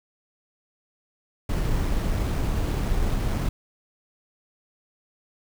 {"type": "noise with sample-and-hold", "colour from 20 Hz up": "brown", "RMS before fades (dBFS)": -24, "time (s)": [1.49, 3.49], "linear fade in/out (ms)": 5, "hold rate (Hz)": 7350, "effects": []}